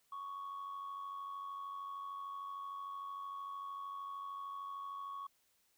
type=tone with amplitude modulation; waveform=sine; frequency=1113 Hz; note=C#6; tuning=7 cents sharp; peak=-38 dBFS; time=0.12-5.27 s; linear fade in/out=5 ms; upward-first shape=sine; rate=93.2 Hz; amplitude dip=55%; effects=tanh soft clip ceiling -39 dBFS + white hiss -75 dBFS RMS until 5.77 s